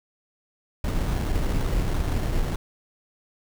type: noise with sample-and-hold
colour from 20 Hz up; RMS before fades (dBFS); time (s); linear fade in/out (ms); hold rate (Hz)
brown; -24; 0.84-2.56; 5; 2450
effects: none